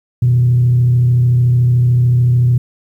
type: tone with frequency modulation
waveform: sine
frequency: 122.4 Hz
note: B2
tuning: 15 cents flat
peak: -7 dBFS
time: 0.22-2.58 s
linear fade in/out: 5 ms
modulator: 33.6 Hz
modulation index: 0.28
effects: tanh soft clip ceiling -4 dBFS + 8-bit